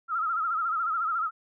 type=tone with vibrato; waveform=sine; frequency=1318.5 Hz; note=E6; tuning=in tune; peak=-25 dBFS; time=0.08-1.31 s; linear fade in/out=50 ms; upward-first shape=sine; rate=14 Hz; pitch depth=95 cents each way; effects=none